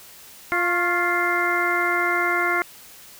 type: harmonic tone with a mistuned harmonic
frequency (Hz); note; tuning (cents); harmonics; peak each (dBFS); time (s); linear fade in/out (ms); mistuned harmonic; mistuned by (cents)
349.3; F4; 0; 1 / 2 / 3 / 4 / 5 / 6; -27 / -28 / -27 / -24 / -29 / -24; 0.52-2.62; 0; 3; +55
effects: white hiss -45 dBFS RMS until 3.19 s